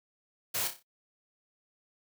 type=noise with echo; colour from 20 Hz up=white; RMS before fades=-32 dBFS; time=0.54-0.68 s; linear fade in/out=10 ms; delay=30 ms; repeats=5; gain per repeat=-7 dB; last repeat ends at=0.83 s; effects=noise-tail reverb RT60 0.1 s tail -22 dB re dry + high-pass 80 Hz 12 dB/octave